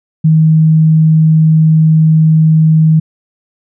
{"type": "tone", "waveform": "sine", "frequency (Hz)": 158.2, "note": "D#3", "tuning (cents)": 29, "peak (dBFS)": -4, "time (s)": [0.24, 3], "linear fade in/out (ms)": 10, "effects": []}